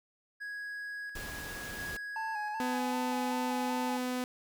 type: tone with tremolo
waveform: triangle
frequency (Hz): 1661.2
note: G#6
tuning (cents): 0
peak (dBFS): -36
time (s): 0.4-2.8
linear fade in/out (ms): 20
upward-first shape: square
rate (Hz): 0.72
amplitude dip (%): 40
type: noise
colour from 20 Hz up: pink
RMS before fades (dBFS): -43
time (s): 1.15-1.97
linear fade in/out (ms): 5
type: tone with vibrato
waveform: triangle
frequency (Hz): 865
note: A5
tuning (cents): -30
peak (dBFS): -33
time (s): 2.16-3.97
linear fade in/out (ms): 2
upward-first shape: square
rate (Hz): 2.6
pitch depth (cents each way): 41
type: tone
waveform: sawtooth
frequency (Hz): 251.2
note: B3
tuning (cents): +30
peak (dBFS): -28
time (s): 2.6-4.24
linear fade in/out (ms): 0
effects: none